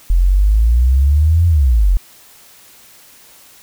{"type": "exponential two-way sweep", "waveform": "sine", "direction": "up then down", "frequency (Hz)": [41.75, 87.31, 41.75], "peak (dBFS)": -8, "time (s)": [0.1, 1.97], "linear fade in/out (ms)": 0, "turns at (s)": 1.47, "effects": ["white hiss -44 dBFS RMS until 3.62 s"]}